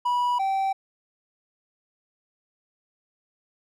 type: tone pair in turn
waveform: triangle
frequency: 977 / 775.4 Hz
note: B5 / G5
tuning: -19 / -19 cents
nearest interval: major third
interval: 400 cents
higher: first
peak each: -19 / -20 dBFS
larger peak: first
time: 0.05-0.39 / 0.39-0.73 s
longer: neither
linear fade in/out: 10 ms
effects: none